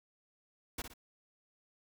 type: noise with echo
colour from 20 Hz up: pink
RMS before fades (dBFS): -39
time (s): 0.78-0.82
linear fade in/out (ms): 5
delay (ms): 59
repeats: 2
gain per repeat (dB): -8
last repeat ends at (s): 0.938
effects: none